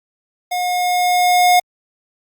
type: tone with level ramp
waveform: square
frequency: 719 Hz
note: F#5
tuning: 50 cents flat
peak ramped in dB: -19 to -9 dBFS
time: 0.51-1.6 s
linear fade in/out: 10 ms
effects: Opus 48 kbps